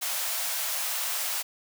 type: high-pass noise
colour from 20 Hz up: white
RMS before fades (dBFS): -30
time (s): 0.01-1.43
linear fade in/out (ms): 20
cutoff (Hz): 540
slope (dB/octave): 48
effects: none